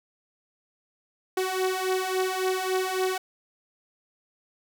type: beating tone pair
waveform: sawtooth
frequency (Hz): 371.8 / 375.4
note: F#4 / F#4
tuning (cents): +8 / +25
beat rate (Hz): 3.6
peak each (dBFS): -25 / -23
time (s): 1.37-3.18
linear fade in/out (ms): 5
effects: none